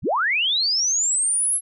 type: linear sweep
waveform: sine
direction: up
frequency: 36.71 to 11175 Hz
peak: -18 dBFS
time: 0.02-1.61 s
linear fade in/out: 50 ms
effects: none